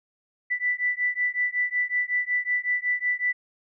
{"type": "beating tone pair", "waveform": "sine", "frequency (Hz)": [1975.5, 1980.9], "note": ["B6", "B6"], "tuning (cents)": [0, 5], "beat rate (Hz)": 5.4, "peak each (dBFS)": -26, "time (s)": [0.5, 3.33], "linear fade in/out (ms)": 20, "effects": []}